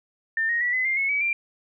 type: tone with pitch steps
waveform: sine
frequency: 1800 / 1872.1 / 1947.1 / 2025 / 2106 / 2191 / 2278 / 2370 Hz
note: A6 / A#6 / B6 / B6 / C7 / C#7 / C#7 / D7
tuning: +39 / +7 / -25 / +43 / +11 / -21 / +47 / +15 cents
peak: -21 dBFS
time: 0.37-1.33 s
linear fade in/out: 2 ms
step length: 120 ms
effects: none